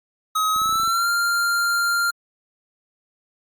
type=tone with pitch glide; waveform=square; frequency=1270 to 1393 Hz; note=D#6 to F6; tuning=+35 to -5 cents; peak=-19 dBFS; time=0.35-2.11 s; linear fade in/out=10 ms; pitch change=+160 cents; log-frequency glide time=0.53-1.09 s
type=clicks; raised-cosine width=3 ms; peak=-28 dBFS; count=9; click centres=0.562 / 0.617 / 0.659 / 0.693 / 0.727 / 0.757 / 0.799 / 0.833 / 0.877 s
effects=Opus 48 kbps